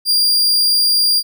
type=tone; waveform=40% pulse; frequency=4786 Hz; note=D8; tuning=32 cents sharp; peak=-10 dBFS; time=0.05-1.23 s; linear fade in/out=50 ms; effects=none